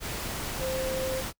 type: tone in noise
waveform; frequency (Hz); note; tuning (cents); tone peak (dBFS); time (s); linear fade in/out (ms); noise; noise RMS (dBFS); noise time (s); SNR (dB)
sine; 523.3; C5; 0; -29; 0.58-1.23; 50; pink; -34; 0-1.33; +2
effects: noise-tail reverb RT60 0.1 s tail -24 dB re dry